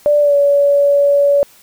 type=tone with pitch glide; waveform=sine; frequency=587.3 to 568.6 Hz; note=D5 to C#5; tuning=0 to +44 cents; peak=-8 dBFS; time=0.06-1.43 s; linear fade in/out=0 ms; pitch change=-56 cents; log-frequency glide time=0.2-0.35 s; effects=white hiss -46 dBFS RMS until 1.62 s